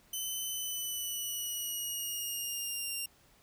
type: tone with pitch glide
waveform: 10% pulse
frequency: 3035 to 2783 Hz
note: F#7 to F7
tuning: +43 to -7 cents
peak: -27 dBFS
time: 0.13-3.06 s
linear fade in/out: 5 ms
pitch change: -150 cents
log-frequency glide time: 0.46-2.92 s
effects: pink hiss -64 dBFS RMS until 3.42 s